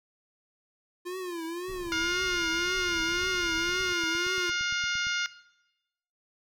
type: tone with vibrato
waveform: square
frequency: 349.2 Hz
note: F4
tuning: in tune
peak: -34 dBFS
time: 1.05-4.51 s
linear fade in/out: 20 ms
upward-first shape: triangle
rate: 1.9 Hz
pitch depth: 140 cents each way
type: noise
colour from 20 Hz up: brown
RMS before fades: -46 dBFS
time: 1.68-3.93 s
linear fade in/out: 5 ms
type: harmonic tone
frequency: 710 Hz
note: F5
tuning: 28 cents sharp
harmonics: 2 / 3 / 4 / 5 / 6 / 7 / 8 / 9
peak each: -30 / -34 / -36 / -38 / -40 / -41 / -42 / -43 dBFS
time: 1.92-5.26 s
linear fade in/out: 0 ms
type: click train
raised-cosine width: 5 ms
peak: -36 dBFS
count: 20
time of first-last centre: 2.89-5.069 s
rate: 8.72 Hz
effects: noise-tail reverb RT60 0.9 s tail -17 dB re dry